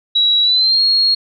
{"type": "tone with pitch glide", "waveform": "sine", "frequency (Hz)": [3887, 4288], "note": ["B7", "C8"], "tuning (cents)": [-28, 42], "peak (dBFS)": -10, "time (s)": [0.15, 1.15], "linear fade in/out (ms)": 10, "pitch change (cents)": 170, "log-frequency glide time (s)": [0.42, 0.82], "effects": []}